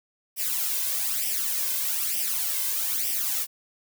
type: noise with flanger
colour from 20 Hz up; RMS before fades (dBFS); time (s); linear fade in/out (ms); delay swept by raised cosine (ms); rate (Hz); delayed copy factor
blue; -27; 0.36-3.47; 50; 0.36 to 1.96; 1.1; +0.7
effects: none